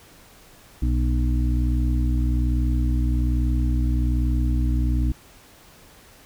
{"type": "harmonic tone", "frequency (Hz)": 61.2, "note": "B1", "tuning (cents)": -15, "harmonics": [1, 2, 4, 5], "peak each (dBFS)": [-19, -27, -30, -31], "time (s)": [0.82, 5.12], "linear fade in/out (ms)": 5, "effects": ["pink hiss -50 dBFS RMS until 6.25 s"]}